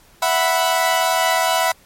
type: chord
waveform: sawtooth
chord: E suspended second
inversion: none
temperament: equal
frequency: 659.3 / 740 / 987.8 Hz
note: E5 / F#5 / B5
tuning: 0 / 0 / 0 cents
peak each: -16 dBFS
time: 0.22-1.72 s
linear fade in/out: 5 ms
effects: pink hiss -51 dBFS RMS until 1.85 s + MP3 64 kbps